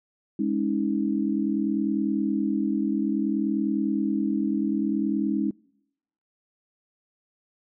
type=chord; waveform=sine; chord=Ab suspended fourth; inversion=none; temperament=equal with one note detuned; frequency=207.7 / 277.2 / 317.8 Hz; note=Ab3 / Db4 / Eb4; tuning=0 / 0 / +37 cents; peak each=-26 / -27 / -27 dBFS; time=0.39-5.51 s; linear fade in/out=5 ms; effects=noise-tail reverb RT60 0.8 s tail -25 dB re dry